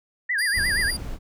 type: tone with vibrato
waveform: sine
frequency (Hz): 1798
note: A6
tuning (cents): +37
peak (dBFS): -21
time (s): 0.29-0.91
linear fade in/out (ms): 10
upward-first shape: sine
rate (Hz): 8.4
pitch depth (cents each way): 200
type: tone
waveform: 25% pulse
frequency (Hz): 4802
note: D8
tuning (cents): +38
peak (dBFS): -22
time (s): 0.38-0.97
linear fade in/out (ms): 10
type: noise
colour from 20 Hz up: brown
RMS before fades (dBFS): -31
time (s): 0.53-1.19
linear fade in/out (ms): 50
effects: none